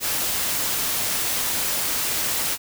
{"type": "noise", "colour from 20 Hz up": "white", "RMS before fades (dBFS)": -24, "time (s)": [0, 2.58], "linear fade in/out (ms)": 50, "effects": []}